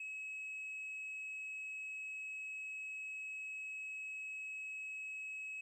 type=tone; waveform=sine; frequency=2568 Hz; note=E7; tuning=46 cents flat; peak=-40 dBFS; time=0-5.61 s; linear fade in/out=5 ms; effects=tanh soft clip ceiling -41 dBFS + 13-bit